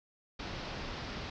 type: low-pass noise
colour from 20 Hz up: pink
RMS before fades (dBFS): -41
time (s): 0.39-1.3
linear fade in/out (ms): 5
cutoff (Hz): 5400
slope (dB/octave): 48
effects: none